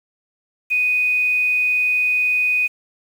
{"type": "tone with quantisation", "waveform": "sine", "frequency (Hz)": 2489, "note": "D#7", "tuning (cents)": 0, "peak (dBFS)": -15, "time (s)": [0.7, 2.68], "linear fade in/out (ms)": 20, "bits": 7, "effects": []}